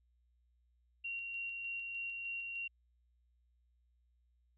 sine tone with tremolo, 2753 Hz, F7, 25 cents flat, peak -38 dBFS, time 1.04-2.68 s, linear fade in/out 10 ms, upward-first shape square, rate 3.3 Hz, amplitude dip 25%, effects added 60 Hz sine -70 dBFS peak until 4.57 s

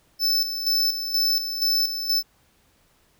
square tone with tremolo, 5274 Hz, E8, in tune, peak -19 dBFS, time 0.19-2.23 s, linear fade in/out 50 ms, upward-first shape square, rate 2.1 Hz, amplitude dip 60%, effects pink hiss -62 dBFS RMS until 3.19 s

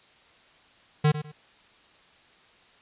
square tone with echo, 150.7 Hz, D3, 45 cents sharp, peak -18 dBFS, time 1.04-1.12 s, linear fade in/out 10 ms, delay 100 ms, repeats 2, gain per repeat -12 dB, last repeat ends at 1.32 s, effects white hiss -57 dBFS RMS until 2.81 s + resampled to 8000 Hz

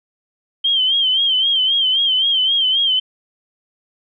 sine tone with vibrato, 3145 Hz, G7, 5 cents sharp, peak -13 dBFS, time 0.64-3 s, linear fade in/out 10 ms, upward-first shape sine, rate 3.8 Hz, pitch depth 77 cents each way, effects none

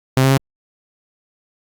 sawtooth tone with pitch steps, 131.3 / 134 / 135.7 Hz, C3 / C3 / C#3, +6 / +42 / -36 cents, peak -7 dBFS, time 0.17-0.374 s, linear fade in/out 0 ms, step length 68 ms, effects Opus 48 kbps

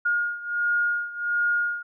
sine beating tone pair, 1426 / 1427.4 Hz, F6 / F6, +36 / +37 cents, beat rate 1.4 Hz, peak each -24 / -27 dBFS, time 0.05-1.83 s, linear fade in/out 10 ms, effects none

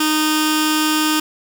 15% pulse tone with notch filter, 308.5 Hz, D#4, 15 cents flat, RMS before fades -17 dBFS, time 0-1.2 s, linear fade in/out 5 ms, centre 650 Hz, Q 0.5, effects none

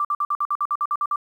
sine tone bursts, 1174.7 Hz, D6, in tune, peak -19 dBFS, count 12, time 0-1.159 s, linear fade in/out 2 ms, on 48 ms, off 53 ms, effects 9-bit

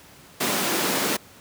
pink high-pass noise, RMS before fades -24 dBFS, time 0.4-1.17 s, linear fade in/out 10 ms, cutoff 180 Hz, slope 24 dB/octave, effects pink hiss -49 dBFS RMS until 1.4 s + high-pass 80 Hz 12 dB/octave

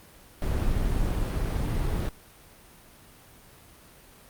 brown noise, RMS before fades -26 dBFS, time 0.42-2.09 s, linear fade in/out 0 ms, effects pink hiss -52 dBFS RMS until 4.29 s + Opus 32 kbps

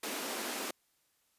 pink high-pass noise, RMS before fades -38 dBFS, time 0.03-0.71 s, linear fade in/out 5 ms, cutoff 220 Hz, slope 48 dB/octave, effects white hiss -74 dBFS RMS until 1.38 s + resampled to 32000 Hz

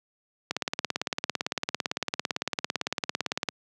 click train, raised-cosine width 0.2 ms, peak -9 dBFS, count 54, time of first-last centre 0.51-3.488 s, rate 17.8 Hz, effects high-pass 150 Hz 12 dB/octave

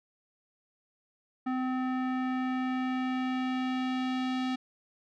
square tone with low-pass filter sweep, 256.8 Hz, C4, 32 cents flat, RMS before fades -31 dBFS, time 1.46-4.56 s, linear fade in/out 10 ms, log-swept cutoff 1500 to 3800 Hz, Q 1.3, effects none

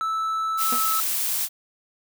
triangle tone with pitch glide, 1313 to 1303.9 Hz, E6 to E6, -7 to -19 cents, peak -21 dBFS, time 0.01-1 s, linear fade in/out 0 ms, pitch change -12 cents, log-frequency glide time 0.6-0.76 s
blue noise, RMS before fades -25 dBFS, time 0.57-1.49 s, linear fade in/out 50 ms
sawtooth tone with exponential decay, 241.7 Hz, B3, 37 cents flat, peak -22 dBFS, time 0.72-0.84 s, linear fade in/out 5 ms, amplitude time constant 26 ms
effects none

